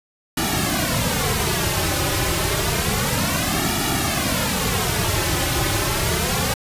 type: noise with flanger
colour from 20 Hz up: pink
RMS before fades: -21 dBFS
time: 0.37-6.54 s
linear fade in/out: 5 ms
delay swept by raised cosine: 1.9 to 4.4 ms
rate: 0.29 Hz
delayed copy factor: -0.95
effects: resampled to 32000 Hz